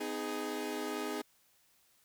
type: chord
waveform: sawtooth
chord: G# minor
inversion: first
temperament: equal with one note detuned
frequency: 253.3 / 311.1 / 415.3 Hz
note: B3 / D#4 / G#4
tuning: +44 / 0 / 0 cents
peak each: -38 / -36 / -35 dBFS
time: 0-1.22 s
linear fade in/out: 10 ms
effects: white hiss -69 dBFS RMS until 2.04 s